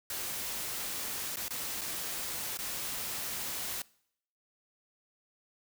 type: noise with dropouts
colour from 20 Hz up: white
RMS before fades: -37 dBFS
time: 0.1-3.82 s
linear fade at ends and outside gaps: 2 ms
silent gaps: 1.359-1.369 / 1.483-1.506 / 1.811-1.815 / 2.573-2.588 s
effects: noise-tail reverb RT60 0.7 s tail -23 dB re dry